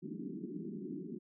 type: band-pass noise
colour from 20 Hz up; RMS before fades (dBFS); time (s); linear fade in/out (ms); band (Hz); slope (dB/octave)
pink; -43; 0.02-1.19; 20; 160 to 390; 96
effects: none